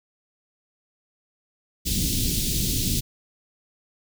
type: band-stop noise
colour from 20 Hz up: pink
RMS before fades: -24 dBFS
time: 1.85-3.01 s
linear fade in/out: 20 ms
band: 300 to 3400 Hz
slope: 24 dB/octave
effects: none